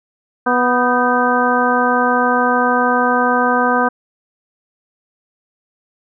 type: harmonic tone with a mistuned harmonic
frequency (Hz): 246.6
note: B3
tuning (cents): -2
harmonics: 1 / 2 / 3 / 4 / 5 / 6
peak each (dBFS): -19 / -19 / -19 / -19 / -19 / -19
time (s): 0.46-3.89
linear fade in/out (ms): 10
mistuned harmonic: 6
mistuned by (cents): +74
effects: none